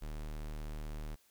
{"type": "tone", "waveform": "square", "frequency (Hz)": 37.96, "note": "D#1", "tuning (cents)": -42, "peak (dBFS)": -40, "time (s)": [0.01, 1.16], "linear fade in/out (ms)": 20, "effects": ["white hiss -69 dBFS RMS until 1.3 s"]}